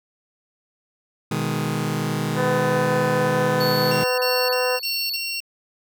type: chord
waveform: sawtooth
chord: G# minor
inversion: first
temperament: just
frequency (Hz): 124.59 / 155.74 / 207.7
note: B2 / D#3 / G#3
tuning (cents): +16 / +2 / 0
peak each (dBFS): -24 / -21 / -23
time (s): 1.31-4.04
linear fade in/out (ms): 5
type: harmonic tone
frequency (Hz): 251.4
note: B3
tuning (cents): +31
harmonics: 2 / 3 / 4 / 5 / 6 / 7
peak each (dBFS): -21 / -30 / -28 / -33 / -31 / -32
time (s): 2.35-4.8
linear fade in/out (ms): 50
type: tone with tremolo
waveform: square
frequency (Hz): 4435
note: C#8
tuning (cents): 0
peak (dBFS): -25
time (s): 3.6-5.4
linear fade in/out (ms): 10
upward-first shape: square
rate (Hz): 1.6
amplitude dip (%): 60
type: tone bursts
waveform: 25% pulse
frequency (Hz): 2742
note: F7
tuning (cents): -32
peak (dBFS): -22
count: 5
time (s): 3.91-5.404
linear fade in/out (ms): 5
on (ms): 270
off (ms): 36
effects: none